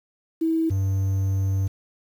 sine / triangle tone pair in turn, 324.4 / 96.63 Hz, E4 / G2, -28 / -24 cents, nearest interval octave + major sixth, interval 2096 cents, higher first, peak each -19 / -18 dBFS, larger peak second, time 0.41-0.7 / 0.7-1.68 s, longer second, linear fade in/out 10 ms, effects 8-bit

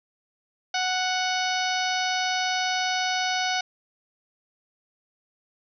harmonic tone with a mistuned harmonic, 740 Hz, F#5, in tune, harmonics 1 / 2 / 3 / 4 / 5 / 6 / 7 / 8, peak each -27 / -30 / -32 / -33 / -34 / -35 / -35 / -36 dBFS, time 0.74-3.61 s, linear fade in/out 5 ms, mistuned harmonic 7, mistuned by -22 cents, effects none

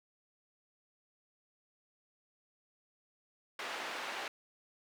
white band-pass noise, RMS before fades -41 dBFS, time 3.59-4.28 s, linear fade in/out 2 ms, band 440 to 2300 Hz, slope 12 dB/octave, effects none

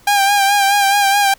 sawtooth tone with vibrato, 801 Hz, G5, 37 cents sharp, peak -7 dBFS, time 0.07-1.34 s, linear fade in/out 5 ms, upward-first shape sine, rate 4.7 Hz, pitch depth 41 cents each way, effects pink hiss -48 dBFS RMS until 1.38 s

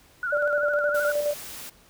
sine tone with vibrato, 1434 Hz, F6, 45 cents sharp, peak -25 dBFS, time 0.23-1.12 s, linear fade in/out 2 ms, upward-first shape sine, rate 13 Hz, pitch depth 74 cents each way
sine tone with tremolo, 587.3 Hz, D5, in tune, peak -21 dBFS, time 0.32-1.34 s, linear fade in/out 10 ms, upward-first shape square, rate 9.6 Hz, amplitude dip 40%
white noise, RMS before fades -39 dBFS, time 0.94-1.7 s, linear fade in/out 10 ms
effects pink hiss -56 dBFS RMS until 1.89 s

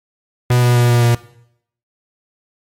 45% pulse tone with pitch steps, 123 / 121.94 / 120.89 / 119.84 / 118.81 Hz, B2 / B2 / B2 / A#2 / A#2, -7 / -22 / -37 / +48 / +33 cents, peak -10 dBFS, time 0.5-1.15 s, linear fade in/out 5 ms, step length 130 ms, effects noise-tail reverb RT60 0.7 s tail -18 dB re dry + MP3 64 kbps

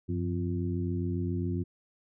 harmonic tone with a mistuned harmonic, 87.31 Hz, F2, in tune, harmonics 1 / 2 / 3 / 4, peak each -31 / -34 / -36 / -37 dBFS, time 0.08-1.64 s, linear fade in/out 20 ms, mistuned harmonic 1, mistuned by +140 cents, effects none

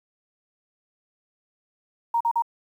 sine tone bursts, 932.3 Hz, A#5, in tune, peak -19 dBFS, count 3, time 2.14-2.422 s, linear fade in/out 5 ms, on 66 ms, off 42 ms, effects 9-bit

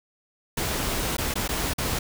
pink noise with dropouts, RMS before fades -27 dBFS, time 0.57-1.99 s, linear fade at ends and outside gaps 5 ms, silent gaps 1.169-1.182 / 1.34-1.355 / 1.478-1.489 / 1.736-1.782 s, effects none

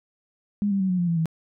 sine tone with pitch steps, 204.7 / 196.82 / 189.23 / 181.95 / 174.94 / 168.2 / 161.72 Hz, G#3 / G3 / F#3 / F#3 / F3 / E3 / E3, -25 / +7 / +39 / -29 / +3 / +35 / -33 cents, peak -20 dBFS, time 0.62-1.257 s, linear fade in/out 0 ms, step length 91 ms, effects none

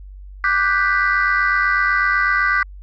sine chord, G major seventh, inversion second, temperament equal, 1174.7 / 1480 / 1568 / 1975.5 Hz, D6 / F#6 / G6 / B6, 0 / 0 / 0 / 0 cents, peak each -19 dBFS, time 0.44-2.63 s, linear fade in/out 2 ms, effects tanh soft clip ceiling -8 dBFS + added 48 Hz sine -34 dBFS peak until 2.82 s

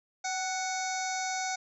harmonic tone with a mistuned harmonic, 740 Hz, F#5, in tune, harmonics 1 / 2 / 3 / 5 / 6 / 7 / 8 / 9 / 10, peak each -33 / -39 / -39 / -46 / -45 / -45 / -39 / -42 / -49 dBFS, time 0.24-1.56 s, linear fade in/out 10 ms, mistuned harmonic 1, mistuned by +34 cents, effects none

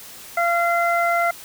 harmonic tone, 687 Hz, F5, 29 cents flat, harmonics 1 / 2 / 3, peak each -19 / -22 / -24 dBFS, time 0.37-1.31 s, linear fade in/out 5 ms, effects white hiss -40 dBFS RMS until 1.44 s

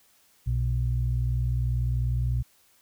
sine tone pair together, 61.52 / 121.7 Hz, B1 / B2, -6 / -25 cents, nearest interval octave, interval 1181 cents, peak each -25 dBFS, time 0.46-2.43 s, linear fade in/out 20 ms, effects tanh soft clip ceiling -16 dBFS + white hiss -62 dBFS RMS until 2.81 s

